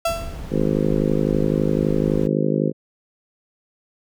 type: tone with exponential decay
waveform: 35% pulse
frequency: 670 Hz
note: E5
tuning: 28 cents sharp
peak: -15 dBFS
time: 0.05-0.46 s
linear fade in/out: 5 ms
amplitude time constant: 88 ms
type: noise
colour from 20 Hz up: brown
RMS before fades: -30 dBFS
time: 0.06-2.28 s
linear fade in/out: 20 ms
type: harmonic tone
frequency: 51.91 Hz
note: G#1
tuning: in tune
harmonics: 3 / 4 / 5 / 6 / 7 / 8 / 9 / 10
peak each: -23 / -24 / -25 / -26 / -26 / -27 / -28 / -28 dBFS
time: 0.5-2.73 s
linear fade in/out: 50 ms
effects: none